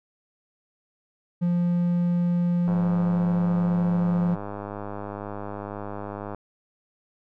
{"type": "tone", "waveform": "triangle", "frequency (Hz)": 174.61, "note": "F3", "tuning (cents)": 0, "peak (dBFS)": -18, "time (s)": [1.41, 4.36], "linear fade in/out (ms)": 20}
{"type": "click train", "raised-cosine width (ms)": 1, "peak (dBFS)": -20, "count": 375, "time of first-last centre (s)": [2.68, 6.347], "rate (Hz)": 102}
{"effects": []}